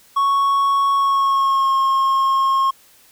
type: tone with pitch glide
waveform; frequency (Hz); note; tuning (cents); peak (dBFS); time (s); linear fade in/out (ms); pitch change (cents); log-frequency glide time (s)
triangle; 1108.7 to 1077.1; C#6 to C6; 0 to +50; -12; 0.16-2.71; 10; -50; 0.94-1.74
effects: white hiss -51 dBFS RMS until 3.11 s